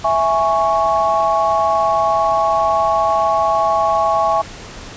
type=chord; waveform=sine; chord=C# minor; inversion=first; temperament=equal; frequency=659.3 / 830.6 / 1108.7 Hz; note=E5 / G#5 / C#6; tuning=0 / 0 / 0 cents; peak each=-17 dBFS; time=0.04-4.42 s; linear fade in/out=10 ms; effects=pink hiss -34 dBFS RMS until 4.96 s + resampled to 16000 Hz